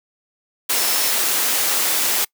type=tone in noise; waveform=sine; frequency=5300 Hz; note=E8; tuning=9 cents sharp; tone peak=-28 dBFS; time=0.75-1.11 s; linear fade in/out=10 ms; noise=white; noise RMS=-19 dBFS; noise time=0.69-2.25 s; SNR=-12 dB; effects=noise-tail reverb RT60 0.1 s tail -25 dB re dry + high-pass 300 Hz 12 dB/octave